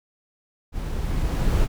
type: noise with level ramp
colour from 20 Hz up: brown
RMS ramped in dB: -29 to -18 dBFS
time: 0.72-1.68 s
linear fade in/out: 50 ms
effects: none